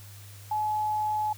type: tone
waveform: sine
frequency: 852 Hz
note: G#5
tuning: 44 cents sharp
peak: -25 dBFS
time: 0.51-1.33 s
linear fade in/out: 5 ms
effects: added 101 Hz sine -45 dBFS peak until 1.37 s + white hiss -51 dBFS RMS until 1.37 s